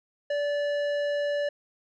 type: tone with tanh clipping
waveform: triangle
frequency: 580 Hz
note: D5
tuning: 22 cents flat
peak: -27 dBFS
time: 0.3-1.49 s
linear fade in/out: 5 ms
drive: 17 dB
effects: none